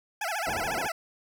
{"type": "tone with vibrato", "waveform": "20% pulse", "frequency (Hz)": 750, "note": "F#5", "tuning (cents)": 23, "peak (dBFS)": -24, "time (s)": [0.21, 0.92], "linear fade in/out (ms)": 5, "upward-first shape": "sine", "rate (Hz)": 14, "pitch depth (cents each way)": 250}
{"type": "low-pass noise", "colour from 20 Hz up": "white", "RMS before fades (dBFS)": -36, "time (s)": [0.46, 0.88], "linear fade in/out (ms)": 20, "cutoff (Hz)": 1000, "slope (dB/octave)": 96}
{"effects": []}